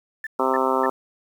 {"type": "tone bursts", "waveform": "sine", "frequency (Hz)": 1763, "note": "A6", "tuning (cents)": 3, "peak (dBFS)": -27, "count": 3, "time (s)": [0.24, 0.861], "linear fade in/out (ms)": 2, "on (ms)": 27, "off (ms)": 270}
{"type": "harmonic tone", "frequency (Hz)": 131.3, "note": "C3", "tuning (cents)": 6, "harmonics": [2, 3, 4, 5, 6, 7, 8, 9, 10], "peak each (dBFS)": [-28, -25, -26, -29, -30, -25, -28, -28, -28], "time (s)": [0.39, 0.9], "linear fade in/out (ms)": 5}
{"effects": ["8-bit"]}